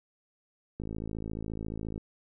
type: click train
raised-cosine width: 3 ms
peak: -24 dBFS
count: 65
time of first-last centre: 0.8-1.979 s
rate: 54.3 Hz
effects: none